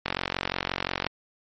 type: click train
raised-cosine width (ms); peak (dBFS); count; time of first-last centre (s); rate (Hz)
0.3; -9; 47; 0.06-1.067; 45.7
effects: MP3 32 kbps